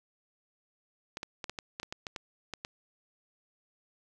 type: clicks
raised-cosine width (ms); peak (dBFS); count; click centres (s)
0.2; -20; 12; 1.171 / 1.231 / 1.442 / 1.496 / 1.588 / 1.799 / 1.831 / 1.925 / 2.068 / 2.162 / 2.537 / 2.649
effects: none